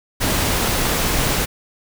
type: noise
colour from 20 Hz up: pink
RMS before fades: -19 dBFS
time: 0.2-1.46 s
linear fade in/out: 20 ms
effects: none